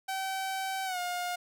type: tone with pitch glide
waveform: sawtooth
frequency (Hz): 768 to 712.4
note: G5 to F5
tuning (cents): -36 to +34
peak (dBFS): -28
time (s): 0.08-1.36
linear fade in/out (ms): 10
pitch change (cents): -130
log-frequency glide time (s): 0.85-0.99
effects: none